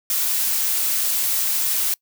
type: noise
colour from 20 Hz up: blue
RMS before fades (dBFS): -21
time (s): 0.1-1.94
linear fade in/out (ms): 2
effects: noise-tail reverb RT60 0.1 s tail -25 dB re dry